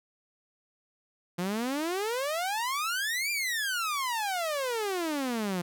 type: exponential two-way sweep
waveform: sawtooth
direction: up then down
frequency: 170.7 to 2417 to 170.7 Hz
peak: -25 dBFS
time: 1.38-5.62 s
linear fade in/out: 10 ms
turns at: 3.31 s
effects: none